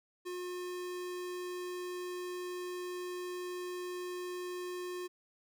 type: tone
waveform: square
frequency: 359.4 Hz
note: F4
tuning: 50 cents sharp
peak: -39 dBFS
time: 0.25-5.08 s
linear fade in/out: 20 ms
effects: none